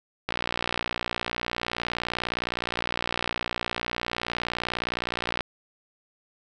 click train, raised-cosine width 0.3 ms, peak -11 dBFS, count 306, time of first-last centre 0.29-5.407 s, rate 59.6 Hz, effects none

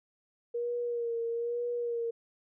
sine tone with vibrato, 471.9 Hz, A#4, 21 cents sharp, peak -30 dBFS, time 0.54-2.11 s, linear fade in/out 10 ms, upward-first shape sine, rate 1.1 Hz, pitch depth 35 cents each way, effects none

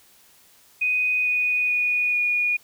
sine tone with pitch steps, 2494 / 2478 / 2463 / 2447 Hz, D#7 / D#7 / D#7 / D#7, +3 / -8 / -18 / -29 cents, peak -19 dBFS, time 0.81-2.57 s, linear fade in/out 10 ms, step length 440 ms, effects white hiss -55 dBFS RMS until 2.63 s

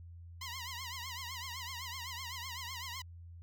10% pulse tone with vibrato, 1003 Hz, B5, 26 cents sharp, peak -33 dBFS, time 0.41-3.02 s, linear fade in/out 5 ms, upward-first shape triangle, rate 7.9 Hz, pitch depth 160 cents each way, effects added 85 Hz sine -48 dBFS peak until 3.42 s

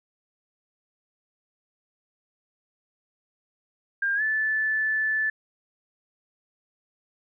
sine tone with pitch glide, 1602 to 1747 Hz, G6 to A6, +37 to -13 cents, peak -22 dBFS, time 4.02-5.3 s, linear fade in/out 5 ms, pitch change +150 cents, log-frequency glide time 4.15-4.22 s, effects none

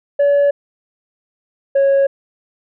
sine tone pair in turn, 570 / 550.9 Hz, C#5 / C#5, +48 / -11 cents, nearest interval minor second, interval 59 cents, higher first, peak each -7 dBFS, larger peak neither, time 0.19-0.51 / 1.75-2.07 s, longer neither, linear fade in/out 10 ms, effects tanh soft clip ceiling -9 dBFS

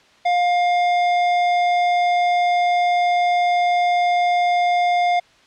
sine tone with tanh clipping, 707 Hz, F5, 21 cents sharp, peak -17 dBFS, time 0.25-5.2 s, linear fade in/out 10 ms, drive 17 dB, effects white hiss -52 dBFS RMS until 5.46 s + low-pass 4000 Hz 12 dB/octave

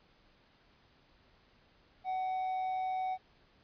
triangle tone with amplitude modulation, 749 Hz, F#5, 21 cents sharp, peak -29 dBFS, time 2.04-3.18 s, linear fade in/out 50 ms, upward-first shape sine, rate 129 Hz, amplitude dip 25%, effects pink hiss -66 dBFS RMS until 3.63 s + resampled to 11025 Hz

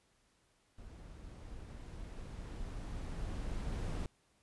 brown noise with level ramp, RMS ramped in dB -52 to -37 dBFS, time 0.78-4.06 s, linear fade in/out 2 ms, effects pink hiss -73 dBFS RMS until 4.42 s + resampled to 24000 Hz

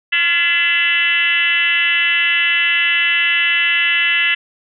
sine tone with frequency modulation, 2349 Hz, D7, in tune, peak -12 dBFS, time 0.12-4.35 s, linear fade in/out 10 ms, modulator 320 Hz, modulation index 2.2, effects none

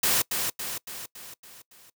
white noise with echo, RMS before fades -23 dBFS, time 0.03-0.22 s, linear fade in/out 5 ms, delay 280 ms, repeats 6, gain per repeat -5 dB, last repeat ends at 1.9 s, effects noise-tail reverb RT60 0.1 s tail -22 dB re dry

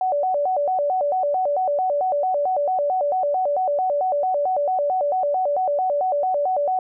sine tone with vibrato, 657 Hz, E5, 6 cents flat, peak -18 dBFS, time 0.01-6.79 s, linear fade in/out 2 ms, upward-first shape square, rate 4.5 Hz, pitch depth 220 cents each way, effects none

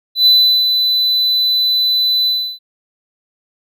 triangle tone with ADSR envelope, 4000 Hz, B7, 21 cents sharp, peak -4 dBFS, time 0.15-2.59 s, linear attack 110 ms, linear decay 380 ms, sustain -6 dB, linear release 320 ms, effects none

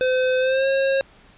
square tone with pitch glide, 512 to 540.9 Hz, C5 to C#5, -38 to -43 cents, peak -18 dBFS, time 0.01-1.01 s, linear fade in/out 0 ms, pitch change +95 cents, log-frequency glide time 0.39-0.67 s, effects pink hiss -51 dBFS RMS until 1.37 s + resampled to 8000 Hz

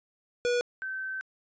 square / sine tone pair in turn, 485.6 / 1541.7 Hz, B4 / G6, -29 / -29 cents, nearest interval octave + minor sixth, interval 2000 cents, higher second, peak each -25 / -32 dBFS, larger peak first, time 0.45-0.61 / 0.82-1.21 s, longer second, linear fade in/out 0 ms, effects resampled to 16000 Hz

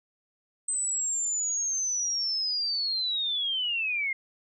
sine linear sweep, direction down, 8200 to 2093 Hz, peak -26 dBFS, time 0.68-4.13 s, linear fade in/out 5 ms, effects none

